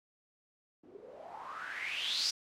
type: noise with low-pass filter sweep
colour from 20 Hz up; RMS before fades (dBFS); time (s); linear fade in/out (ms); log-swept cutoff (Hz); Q
blue; -39; 0.83-2.31; 10; 310 to 5300; 7
effects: none